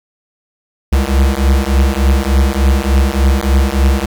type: beating tone pair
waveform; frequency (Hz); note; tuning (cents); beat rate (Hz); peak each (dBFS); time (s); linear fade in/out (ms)
square; 65.8 / 69.2; C2 / C#2; +10 / -2; 3.4; -13; 0.92-4.06; 10
effects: 8-bit